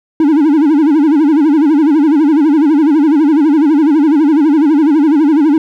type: tone with vibrato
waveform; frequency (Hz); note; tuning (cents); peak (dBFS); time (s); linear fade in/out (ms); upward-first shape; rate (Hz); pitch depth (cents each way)
triangle; 300.8; D4; +42; -4; 0.2-5.58; 2; sine; 12; 150
effects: none